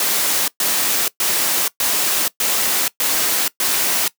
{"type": "noise bursts", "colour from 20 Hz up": "white", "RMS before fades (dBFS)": -18, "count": 7, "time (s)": [0, 4.08], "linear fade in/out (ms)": 2, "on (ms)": 480, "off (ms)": 120, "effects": ["noise-tail reverb RT60 0.1 s tail -20 dB re dry", "high-pass 200 Hz 12 dB/octave"]}